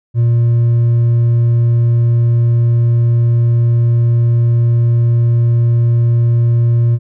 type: tone with hard clipping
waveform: sine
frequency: 118 Hz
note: A#2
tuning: 22 cents sharp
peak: -9 dBFS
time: 0.14-6.99 s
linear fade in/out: 50 ms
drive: 2 dB
effects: none